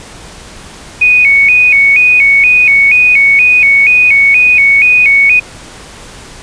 sine tone with vibrato, 2349 Hz, D7, in tune, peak -3 dBFS, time 1.01-5.4 s, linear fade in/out 10 ms, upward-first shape square, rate 2.1 Hz, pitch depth 96 cents each way, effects pink hiss -31 dBFS RMS until 6.42 s + resampled to 22050 Hz

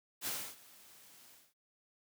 white noise with ADSR envelope, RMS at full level -37 dBFS, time 0.21-1.54 s, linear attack 54 ms, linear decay 290 ms, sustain -22 dB, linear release 230 ms, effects high-pass 100 Hz 12 dB/octave

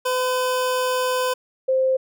25% pulse / sine tone pair in turn, 507 / 523.4 Hz, B4 / C5, +45 / 0 cents, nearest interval minor second, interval 55 cents, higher second, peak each -16 dBFS, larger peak neither, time 0.05-1.34 / 1.68-1.97 s, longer first, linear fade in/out 10 ms, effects none

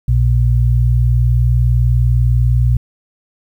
sine tone pair together, 60.2 / 120.2 Hz, B1 / B2, -44 / -46 cents, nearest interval octave, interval 1198 cents, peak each -12 dBFS, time 0.08-2.77 s, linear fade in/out 5 ms, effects 8-bit

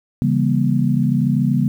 sine chord, C# diminished seventh, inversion none, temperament just, 138.59 / 166.31 / 199.57 / 239.5 Hz, C#3 / E3 / G3 / Bb3, 0 / +16 / +31 / +47 cents, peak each -18 / -22 / -20 / -19 dBFS, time 0.22-1.68 s, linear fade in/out 0 ms, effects 8-bit

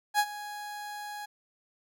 30% pulse tone with ADSR envelope, 830.6 Hz, G#5, in tune, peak -18 dBFS, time 0.14-1.26 s, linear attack 51 ms, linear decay 58 ms, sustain -17 dB, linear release 12 ms, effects none

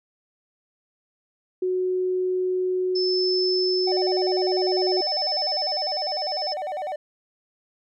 sine tone, 368.4 Hz, F#4, 7 cents flat, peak -21 dBFS, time 1.62-5.01 s, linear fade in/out 5 ms
sine tone with tremolo, 5260 Hz, E8, 5 cents flat, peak -23 dBFS, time 2.95-6.54 s, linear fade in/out 10 ms, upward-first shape sine, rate 0.53 Hz, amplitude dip 40%
triangle tone with vibrato, 671 Hz, E5, 31 cents sharp, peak -25 dBFS, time 3.87-6.96 s, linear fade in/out 5 ms, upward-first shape square, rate 10 Hz, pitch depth 200 cents each way
effects none

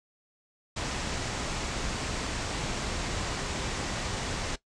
pink low-pass noise, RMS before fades -33 dBFS, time 0.76-4.56 s, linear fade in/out 10 ms, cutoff 8200 Hz, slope 48 dB/octave, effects noise-tail reverb RT60 0.1 s tail -17 dB re dry

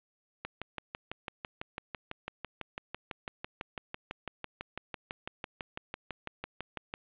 click train, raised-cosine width 0.3 ms, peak -20 dBFS, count 40, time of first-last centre 0.45-6.939 s, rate 6.01 Hz, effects resampled to 8000 Hz + 8-bit

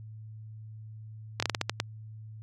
slowing click train, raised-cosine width 0.2 ms, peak -9 dBFS, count 8, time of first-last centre 1.4-1.801 s, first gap 25 ms, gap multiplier 1.27, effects added 109 Hz sine -42 dBFS peak until 2.42 s + AAC 64 kbps

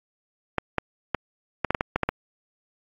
clicks, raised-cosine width 0.5 ms, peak -7 dBFS, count 10, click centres 0.583 / 0.783 / 1.147 / 1.647 / 1.706 / 1.748 / 1.809 / 1.96 / 2.033 / 2.09 s, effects AAC 32 kbps

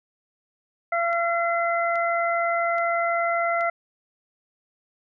harmonic tone, 681 Hz, F5, 44 cents flat, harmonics 1 / 2 / 3, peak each -23 / -26 / -28 dBFS, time 0.92-3.7 s, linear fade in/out 5 ms
click train, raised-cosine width 0.2 ms, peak -27 dBFS, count 4, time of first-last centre 1.13-3.609 s, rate 1.21 Hz
effects none

